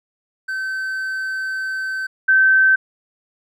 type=tone pair in turn; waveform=triangle / sine; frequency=1539 / 1544.7 Hz; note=G6 / G6; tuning=-32 / -26 cents; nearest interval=unison; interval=6 cents; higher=second; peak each=-20 / -10 dBFS; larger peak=second; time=0.48-2.07 / 2.28-2.76 s; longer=first; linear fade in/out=10 ms; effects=none